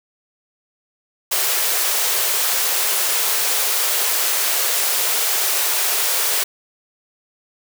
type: high-pass noise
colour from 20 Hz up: white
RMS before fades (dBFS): -19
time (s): 1.31-6.44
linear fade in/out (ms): 10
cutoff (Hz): 370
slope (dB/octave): 96
effects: none